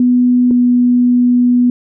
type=tone pair in turn; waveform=sine; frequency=247.2 / 245.4 Hz; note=B3 / B3; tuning=+2 / -11 cents; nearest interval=unison; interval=13 cents; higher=first; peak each=-7 dBFS; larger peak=neither; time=0-0.51 / 0.51-1.7 s; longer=second; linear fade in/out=2 ms; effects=none